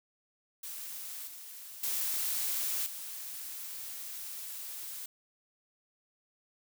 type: noise with level steps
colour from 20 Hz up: blue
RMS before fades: -42 / -47 / -33 / -42 dBFS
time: 0.63-5.06 s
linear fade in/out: 5 ms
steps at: 1.27 / 1.83 / 2.86 s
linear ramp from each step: 5 ms
effects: none